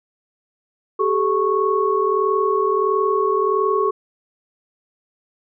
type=tone cluster; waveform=sine; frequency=388.4 / 429.9 / 1104 Hz; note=G4 / A4 / C#6; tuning=-16 / -40 / -7 cents; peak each=-20 dBFS; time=0.99-3.91 s; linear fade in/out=10 ms; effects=none